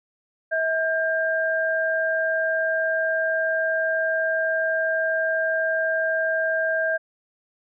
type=tone pair together; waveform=sine; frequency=644.8 / 1597 Hz; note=E5 / G6; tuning=-38 / +32 cents; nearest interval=octave + major third; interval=1570 cents; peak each=-23 dBFS; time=0.51-6.98 s; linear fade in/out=20 ms; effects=none